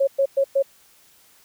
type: tone bursts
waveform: sine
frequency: 548 Hz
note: C#5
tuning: 20 cents flat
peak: -15 dBFS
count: 4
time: 0-0.626 s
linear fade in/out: 10 ms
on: 74 ms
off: 110 ms
effects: white hiss -55 dBFS RMS until 1.44 s